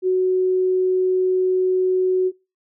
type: tone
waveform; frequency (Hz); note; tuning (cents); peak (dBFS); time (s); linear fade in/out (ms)
sine; 370.7; F#4; +3; -15; 0.02-2.32; 50
effects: noise-tail reverb RT60 0.3 s tail -26 dB re dry